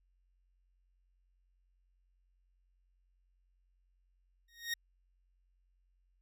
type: tone with exponential growth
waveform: 20% pulse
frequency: 1864.7 Hz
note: A#6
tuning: in tune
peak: -26 dBFS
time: 4.48-4.74 s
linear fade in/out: 5 ms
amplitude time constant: 56 ms
effects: added 45 Hz sine -70 dBFS peak until 6.21 s